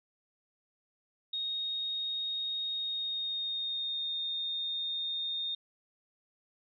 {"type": "tone with pitch glide", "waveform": "sine", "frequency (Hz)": [3729, 3667], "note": ["A#7", "A#7"], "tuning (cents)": [0, -29], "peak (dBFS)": -32, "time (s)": [1.33, 5.55], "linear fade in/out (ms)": 5, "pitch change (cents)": -29, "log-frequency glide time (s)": [2.7, 4.2], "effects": []}